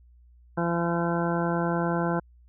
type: harmonic tone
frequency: 170.4 Hz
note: F3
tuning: 42 cents flat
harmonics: 1 / 2 / 3 / 4 / 5 / 6 / 8 / 9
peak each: -27 / -30 / -32 / -33 / -34 / -35 / -36 / -37 dBFS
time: 0.57-2.2 s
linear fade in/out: 10 ms
effects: added 60 Hz sine -52 dBFS peak until 2.48 s